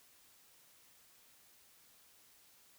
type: silence
effects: white hiss -65 dBFS RMS until 2.78 s